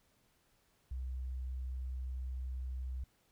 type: tone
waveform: sine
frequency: 63.9 Hz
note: C2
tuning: 40 cents flat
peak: -37 dBFS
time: 0.91-3.04 s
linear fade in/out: 5 ms
effects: pink hiss -73 dBFS RMS until 3.31 s